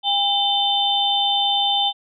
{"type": "tone cluster", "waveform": "sine", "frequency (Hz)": [804, 3066, 3575], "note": ["G5", "G7", "A7"], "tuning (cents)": [44, -39, 27], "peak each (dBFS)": -21, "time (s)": [0.03, 1.93], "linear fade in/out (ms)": 50, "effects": []}